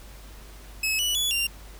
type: tone with pitch steps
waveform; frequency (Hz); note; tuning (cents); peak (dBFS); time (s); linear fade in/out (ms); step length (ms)
sawtooth; 2579 / 2952 / 3414 / 2780; E7 / F#7 / G#7 / F7; -39 / -5 / +47 / -9; -20; 0.83-1.47; 5; 160
effects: added 50 Hz sine -43 dBFS peak until 1.79 s + pink hiss -49 dBFS RMS until 1.79 s